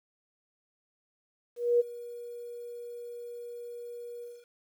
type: tone with ADSR envelope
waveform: sine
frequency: 479.2 Hz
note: A#4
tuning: 48 cents sharp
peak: -19 dBFS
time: 1.56-4.46 s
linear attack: 240 ms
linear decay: 20 ms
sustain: -20 dB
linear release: 230 ms
effects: 10-bit